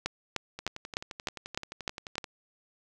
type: two click trains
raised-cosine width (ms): 0.2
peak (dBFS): -12 / -22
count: 8 / 20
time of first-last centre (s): 0.06-2.181 / 0.59-2.242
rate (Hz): 3.3 / 11.5
effects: none